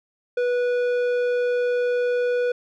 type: tone with low-pass filter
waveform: square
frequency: 489.9 Hz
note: B4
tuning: 14 cents flat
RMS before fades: -22 dBFS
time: 0.37-2.52 s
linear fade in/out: 5 ms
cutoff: 2000 Hz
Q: 0.51
effects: none